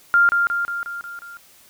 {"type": "tone with echo", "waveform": "sine", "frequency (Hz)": 1396.9, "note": "F6", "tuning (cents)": 0, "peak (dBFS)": -11, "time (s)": [0.14, 0.29], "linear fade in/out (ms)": 0, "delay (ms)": 180, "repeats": 6, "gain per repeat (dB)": -4, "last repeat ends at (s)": 1.37, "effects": ["white hiss -51 dBFS RMS until 1.69 s"]}